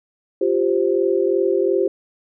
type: chord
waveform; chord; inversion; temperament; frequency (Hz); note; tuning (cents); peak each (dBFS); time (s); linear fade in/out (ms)
sine; F suspended second; none; equal; 349.2 / 392 / 523.3; F4 / G4 / C5; 0 / 0 / 0; -20 / -18 / -22; 0.41-1.88; 5
effects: none